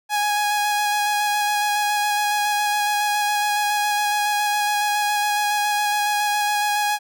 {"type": "tone with vibrato", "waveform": "sawtooth", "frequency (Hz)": 830.6, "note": "G#5", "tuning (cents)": 0, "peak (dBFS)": -15, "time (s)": [0.09, 6.99], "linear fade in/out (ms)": 50, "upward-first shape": "square", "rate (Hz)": 7.2, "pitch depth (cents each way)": 11, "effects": []}